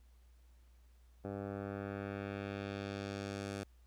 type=tone with low-pass filter sweep; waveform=10% pulse; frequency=100 Hz; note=G2; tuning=35 cents sharp; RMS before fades=-42 dBFS; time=1.24-3.64 s; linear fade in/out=10 ms; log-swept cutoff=860 to 9000 Hz; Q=1.1; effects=added 60 Hz sine -60 dBFS peak until 3.86 s + pink hiss -75 dBFS RMS until 3.86 s